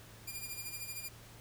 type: tone with tremolo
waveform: 5% pulse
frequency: 2403 Hz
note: D7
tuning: 39 cents sharp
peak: -29 dBFS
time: 0.27-1.09 s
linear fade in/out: 10 ms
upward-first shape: sine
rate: 13 Hz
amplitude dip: 60%
effects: added 113 Hz sine -56 dBFS peak until 1.4 s + pink hiss -56 dBFS RMS until 1.4 s